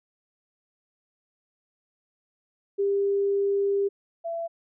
sine tone pair in turn, 398.8 / 670.7 Hz, G4 / E5, +30 / +30 cents, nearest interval major sixth, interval 900 cents, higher second, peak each -21 / -28 dBFS, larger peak first, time 2.78-3.89 / 4.24-4.48 s, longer first, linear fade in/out 20 ms, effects none

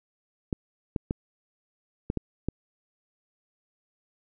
clicks, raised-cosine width 3 ms, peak -14 dBFS, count 6, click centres 0.528 / 0.962 / 1.109 / 2.101 / 2.173 / 2.486 s, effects none

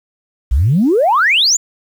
sine exponential sweep, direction up, 54.4 to 7300 Hz, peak -8 dBFS, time 0.51-1.57 s, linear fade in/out 10 ms, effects tanh soft clip ceiling -4 dBFS + 7-bit

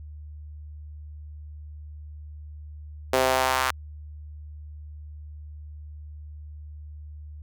sawtooth tone with high-pass filter sweep, 130.1 Hz, C3, 9 cents flat, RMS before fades -23 dBFS, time 3.13-3.71 s, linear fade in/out 5 ms, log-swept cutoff 480 to 1200 Hz, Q 1.8, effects added 75 Hz sine -38 dBFS peak until 7.42 s

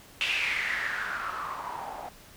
blue noise with low-pass filter sweep, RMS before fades -32 dBFS, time 0.21-2.09 s, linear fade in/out 0 ms, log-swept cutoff 2800 to 730 Hz, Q 5.8, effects pink hiss -52 dBFS RMS until 2.36 s

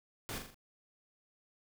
pink noise with echo, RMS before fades -41 dBFS, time 0.29-0.38 s, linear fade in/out 0 ms, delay 41 ms, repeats 4, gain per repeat -5 dB, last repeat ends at 0.544 s, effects none

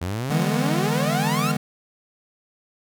sawtooth exponential sweep, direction up, 82.41 to 1423 Hz, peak -21 dBFS, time 0.01-1.52 s, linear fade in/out 10 ms
square chord, E dominant seventh, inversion third, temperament just, 148.33 / 164.81 / 206 / 247.2 Hz, D3 / E3 / G#3 / B3, +18 / 0 / -14 / +2 cents, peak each -26 / -28 / -27 / -30 dBFS, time 0.3-1.57 s, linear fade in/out 5 ms
effects none

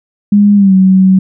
sine tone with pitch glide, 204.7 to 188.8 Hz, G#3 to F#3, -25 to +35 cents, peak -3 dBFS, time 0.32-1.19 s, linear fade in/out 5 ms, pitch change -140 cents, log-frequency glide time 0.55-0.74 s, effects none

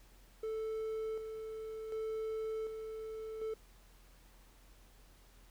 triangle tone with tremolo, 440 Hz, A4, in tune, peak -34 dBFS, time 0.43-3.54 s, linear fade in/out 5 ms, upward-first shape square, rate 0.67 Hz, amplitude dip 45%, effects added 43 Hz sine -60 dBFS peak until 5.5 s + pink hiss -65 dBFS RMS until 5.5 s

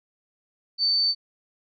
sine tone, 4547 Hz, C#8, 43 cents sharp, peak -19 dBFS, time 0.78-1.15 s, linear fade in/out 50 ms, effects none

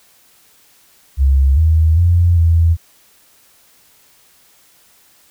sine tone with pitch steps, 68 / 79.9 / 86.8 / 83.1 Hz, C#2 / D#2 / F2 / E2, -33 / +47 / -10 / +15 cents, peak -8 dBFS, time 1.17-2.77 s, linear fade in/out 50 ms, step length 400 ms, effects white hiss -51 dBFS RMS until 5.3 s

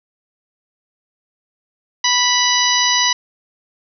harmonic tone, 985 Hz, B5, 5 cents flat, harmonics 1 / 2 / 3 / 4 / 5 / 6, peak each -20 / -20 / -20 / -20 / -20 / -20 dBFS, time 2.04-3.13 s, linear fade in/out 5 ms, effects none

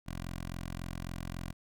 10% pulse tone with notch filter, 43.65 Hz, F1, in tune, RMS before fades -40 dBFS, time 0.06-1.53 s, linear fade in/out 20 ms, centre 450 Hz, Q 1.2, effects none

